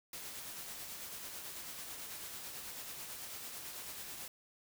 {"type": "noise with tremolo", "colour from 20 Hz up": "white", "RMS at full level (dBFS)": -45, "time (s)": [0.13, 4.28], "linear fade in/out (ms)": 2, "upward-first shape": "sine", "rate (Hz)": 9.1, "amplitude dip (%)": 30, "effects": []}